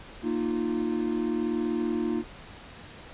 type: chord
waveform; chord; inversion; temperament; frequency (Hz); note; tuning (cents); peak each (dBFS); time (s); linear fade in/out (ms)
triangle; Bb suspended fourth; none; equal with one note detuned; 233.1 / 308.4 / 349.2; Bb3 / Eb4 / F4; 0 / -15 / 0; -28; 0.22-2.24; 50
effects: pink hiss -46 dBFS RMS until 3.13 s + resampled to 8000 Hz